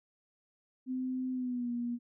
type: tone with pitch glide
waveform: sine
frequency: 256.8 to 239.6 Hz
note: C4 to A#3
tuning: -32 to +48 cents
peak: -32 dBFS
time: 0.86-1.99 s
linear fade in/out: 50 ms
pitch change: -120 cents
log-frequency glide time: 1.32-1.71 s
effects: none